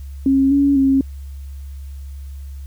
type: tone with pitch steps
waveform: sine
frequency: 270.6 / 280.8 / 270.3 Hz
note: C#4 / C#4 / C#4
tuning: -42 / +22 / -44 cents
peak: -11 dBFS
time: 0.26-1.01 s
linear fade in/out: 2 ms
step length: 250 ms
effects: added 69 Hz sine -29 dBFS peak until 2.66 s + white hiss -54 dBFS RMS until 2.66 s